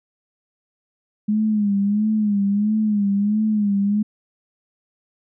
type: tone with vibrato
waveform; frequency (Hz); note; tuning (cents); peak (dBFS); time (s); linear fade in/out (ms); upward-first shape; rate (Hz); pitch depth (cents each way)
sine; 207.7; G#3; 0; -16; 1.28-4.03; 10; sine; 1.5; 77
effects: none